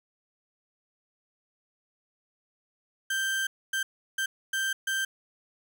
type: tone bursts at uneven times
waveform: 35% pulse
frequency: 1568 Hz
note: G6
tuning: in tune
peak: -25 dBFS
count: 5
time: 3.1-3.47 / 3.73-3.83 / 4.18-4.26 / 4.53-4.73 / 4.87-5.05 s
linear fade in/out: 5 ms
effects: none